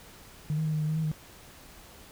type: tone with pitch steps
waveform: sine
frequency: 151.4 / 157.3 / 155.4 / 153.9 / 152.9 / 156.3 / 159.7 / 154.2 Hz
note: D#3 / D#3 / D#3 / D#3 / D#3 / D#3 / D#3 / D#3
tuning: -47 / +19 / -2 / -19 / -30 / +8 / +45 / -15 cents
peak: -25 dBFS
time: 0.5-1.116 s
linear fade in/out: 0 ms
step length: 77 ms
effects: tanh soft clip ceiling -21 dBFS + pink hiss -51 dBFS RMS until 2.11 s